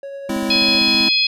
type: tone with tremolo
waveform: triangle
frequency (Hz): 554.4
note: C#5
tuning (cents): 0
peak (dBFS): -25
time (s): 0.03-0.79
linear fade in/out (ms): 2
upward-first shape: triangle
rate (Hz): 10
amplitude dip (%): 25
type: chord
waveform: square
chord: Ab augmented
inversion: none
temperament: equal with one note detuned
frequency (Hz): 207.7 / 257.6 / 329.6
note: Ab3 / C4 / E4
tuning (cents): 0 / -27 / 0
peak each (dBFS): -25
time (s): 0.29-1.09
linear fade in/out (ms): 5
type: click train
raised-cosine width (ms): 3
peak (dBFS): -23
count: 12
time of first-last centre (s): 0.3-1.01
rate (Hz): 15.5
type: harmonic tone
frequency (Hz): 840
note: G#5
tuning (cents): +19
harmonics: 3 / 4 / 5 / 6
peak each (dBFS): -19 / -20 / -17 / -21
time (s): 0.5-1.27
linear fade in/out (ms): 5
effects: resampled to 32000 Hz